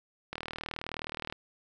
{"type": "click train", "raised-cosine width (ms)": 0.3, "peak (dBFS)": -20, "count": 40, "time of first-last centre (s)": [0.33, 1.325], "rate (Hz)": 39.2, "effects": []}